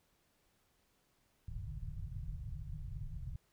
pink low-pass noise, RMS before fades -43 dBFS, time 1.48-3.36 s, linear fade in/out 2 ms, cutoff 160 Hz, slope 96 dB/octave, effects pink hiss -75 dBFS RMS until 3.52 s

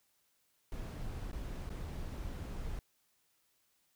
brown noise with dropouts, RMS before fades -41 dBFS, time 0.72-2.79 s, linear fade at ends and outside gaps 1 ms, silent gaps 1.315-1.33 / 1.693-1.702 s, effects white hiss -75 dBFS RMS until 3.95 s

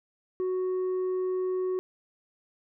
sine tone with tanh clipping, 370 Hz, F#4, in tune, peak -27 dBFS, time 0.4-1.79 s, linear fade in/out 0 ms, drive 3 dB, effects none

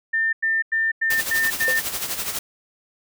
sine tone bursts, 1800 Hz, A6, 39 cents sharp, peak -18 dBFS, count 6, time 0.13-1.8 s, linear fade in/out 10 ms, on 200 ms, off 94 ms
white noise with tremolo, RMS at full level -25 dBFS, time 1.1-2.39 s, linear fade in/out 5 ms, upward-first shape sine, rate 12 Hz, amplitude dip 60%
sine tone with exponential decay, 514 Hz, C5, 31 cents flat, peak -20 dBFS, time 1.68-1.8 s, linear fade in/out 1 ms, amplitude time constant 25 ms
effects none

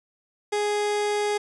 30% pulse tone, 415.3 Hz, G#4, in tune, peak -20 dBFS, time 0.52-1.38 s, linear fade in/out 10 ms, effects resampled to 24000 Hz + 9-bit

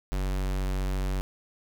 square tone, 47.27 Hz, F#1, 38 cents sharp, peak -27 dBFS, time 0.12-1.21 s, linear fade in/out 0 ms, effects none

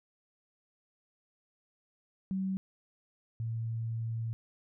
sine tone pair in turn, 190.7 / 113.88 Hz, G3 / A#2, -47 / -40 cents, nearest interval major sixth, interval 893 cents, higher first, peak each -30 / -32 dBFS, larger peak first, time 2.31-2.57 / 3.4-4.33 s, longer second, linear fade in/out 0 ms, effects none

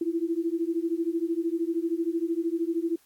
sine beating tone pair, 327.6 / 340.6 Hz, E4 / F4, -11 / -43 cents, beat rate 13 Hz, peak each -28 dBFS, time 0.01-2.96 s, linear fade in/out 5 ms, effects white hiss -63 dBFS RMS until 3.05 s + AAC 64 kbps

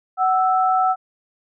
sine tone pair together, 748.9 / 1318.5 Hz, F#5 / E6, +21 / 0 cents, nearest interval minor seventh, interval 979 cents, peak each -16 / -20 dBFS, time 0.17-0.96 s, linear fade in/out 50 ms, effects none

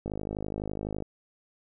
click train, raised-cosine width 2 ms, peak -20 dBFS, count 51, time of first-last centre 0.06-1.023 s, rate 51.9 Hz, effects none

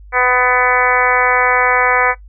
harmonic tone, 250 Hz, B3, 21 cents sharp, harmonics 2 / 3 / 4 / 5 / 6 / 7 / 8 / 9, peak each -19 / -19 / -19 / -19 / -19 / -19 / -19 / -19 dBFS, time 0.12-2.15 s, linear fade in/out 50 ms, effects noise-tail reverb RT60 0.1 s tail -17 dB re dry + added 50 Hz sine -35 dBFS peak until 2.28 s

